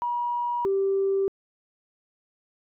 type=tone pair in turn; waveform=sine; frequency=961 / 390.5 Hz; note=B5 / G4; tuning=-48 / -7 cents; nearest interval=octave + major third; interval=1559 cents; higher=first; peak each=-24 / -20 dBFS; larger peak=second; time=0.02-0.65 / 0.65-1.28 s; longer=neither; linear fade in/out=0 ms; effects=tanh soft clip ceiling -16 dBFS